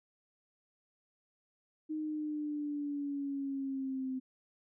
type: linear sweep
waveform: sine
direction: down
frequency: 311.1 to 258.6 Hz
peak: -34 dBFS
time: 1.89-4.2 s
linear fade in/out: 20 ms
effects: none